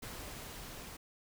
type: noise with level ramp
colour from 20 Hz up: pink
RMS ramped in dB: -45 to -48 dBFS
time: 0.02-0.97 s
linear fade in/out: 10 ms
effects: none